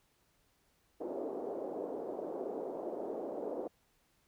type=band-pass noise; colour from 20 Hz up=pink; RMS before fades=-40 dBFS; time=1-3.68 s; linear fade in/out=10 ms; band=330 to 630 Hz; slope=24 dB/octave; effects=pink hiss -73 dBFS RMS until 4.27 s